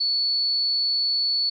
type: tone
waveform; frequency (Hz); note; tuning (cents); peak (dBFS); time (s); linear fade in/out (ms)
sine; 4435; C#8; 0; -20; 0-1.5; 10
effects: none